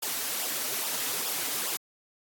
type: noise with flanger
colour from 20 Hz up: white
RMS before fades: -31 dBFS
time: 0.02-1.77 s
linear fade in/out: 10 ms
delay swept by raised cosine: 0.47 to 5.77 ms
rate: 2.4 Hz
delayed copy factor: -0.8
effects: high-pass 200 Hz 12 dB/octave + AAC 64 kbps